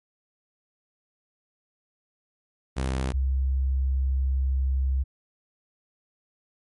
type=tone pair in turn; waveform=sawtooth / sine; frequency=65.41 / 66.28 Hz; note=C2 / C2; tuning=0 / +23 cents; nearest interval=unison; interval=23 cents; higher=second; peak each=-21 dBFS; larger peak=neither; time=2.76-3.13 / 3.13-5.04 s; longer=second; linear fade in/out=20 ms; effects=MP3 48 kbps